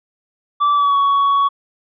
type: tone with pitch glide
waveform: triangle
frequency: 1161 to 1120.2 Hz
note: D6 to C#6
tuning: -20 to +18 cents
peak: -10 dBFS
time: 0.6-1.49 s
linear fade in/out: 20 ms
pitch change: -62 cents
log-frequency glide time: 0.74-0.96 s
effects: resampled to 11025 Hz